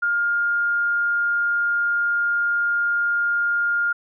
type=tone; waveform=sine; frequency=1411 Hz; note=F6; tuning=17 cents sharp; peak=-18 dBFS; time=0.02-3.93 s; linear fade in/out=10 ms; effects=none